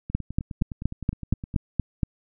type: two click trains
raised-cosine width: 5 ms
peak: -21 / -9 dBFS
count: 15 / 9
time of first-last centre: 0.1-1.542 / 0.15-2.032 s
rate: 9.71 / 4.25 Hz
effects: none